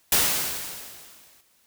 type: noise with exponential decay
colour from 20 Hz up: white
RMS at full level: -18 dBFS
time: 0.12-1.41 s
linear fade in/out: 2 ms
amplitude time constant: 280 ms
effects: white hiss -63 dBFS RMS until 1.66 s